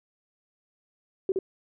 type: tone with echo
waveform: sine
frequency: 380.7 Hz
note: F#4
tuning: 49 cents sharp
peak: -21 dBFS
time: 1.29-1.32 s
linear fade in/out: 2 ms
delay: 69 ms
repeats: 1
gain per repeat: -2 dB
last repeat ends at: 1.389 s
effects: none